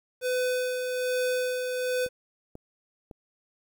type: tone with tremolo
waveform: square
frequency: 503 Hz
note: B4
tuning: 32 cents sharp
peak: -25 dBFS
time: 0.21-2.09 s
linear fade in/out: 50 ms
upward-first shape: sine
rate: 1.2 Hz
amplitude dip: 40%
type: clicks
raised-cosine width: 2 ms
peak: -29 dBFS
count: 3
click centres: 2.063 / 2.554 / 3.112 s
effects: 10-bit